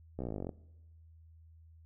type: slowing click train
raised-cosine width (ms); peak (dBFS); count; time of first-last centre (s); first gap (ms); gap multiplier
2; -25; 17; 0.19-0.492; 15; 1.03
effects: noise-tail reverb RT60 1.0 s tail -22 dB re dry + added 81 Hz sine -55 dBFS peak until 1.85 s